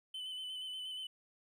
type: tone with vibrato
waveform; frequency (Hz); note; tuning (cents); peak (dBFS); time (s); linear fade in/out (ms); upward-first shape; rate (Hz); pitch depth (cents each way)
triangle; 3028; F#7; +39; -39; 0.14-1.07; 5; square; 8.4; 22
effects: none